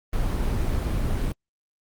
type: noise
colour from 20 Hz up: brown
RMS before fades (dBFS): -24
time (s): 0.13-1.32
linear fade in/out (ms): 2
effects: Opus 24 kbps